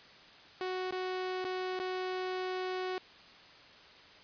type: tone with dropouts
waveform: sawtooth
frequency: 370 Hz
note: F#4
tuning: in tune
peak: -30 dBFS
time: 0.61-2.98 s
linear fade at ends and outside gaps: 1 ms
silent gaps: 0.909-0.924 / 1.444-1.449 / 1.791-1.799 s
effects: white hiss -55 dBFS RMS until 4.23 s + resampled to 11025 Hz